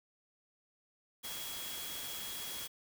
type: tone in noise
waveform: sine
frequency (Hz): 3322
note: G#7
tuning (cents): 0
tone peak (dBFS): -46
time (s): 1.23-2.68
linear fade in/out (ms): 20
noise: white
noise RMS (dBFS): -43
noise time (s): 1.23-2.68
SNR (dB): -6
effects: none